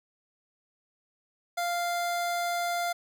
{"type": "tone pair together", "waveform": "square", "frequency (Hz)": [696, 1396.4], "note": ["F5", "F6"], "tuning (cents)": [-6, -1], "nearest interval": "octave", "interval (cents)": 1205, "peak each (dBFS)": [-29, -36], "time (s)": [1.57, 2.93], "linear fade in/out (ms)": 10, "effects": []}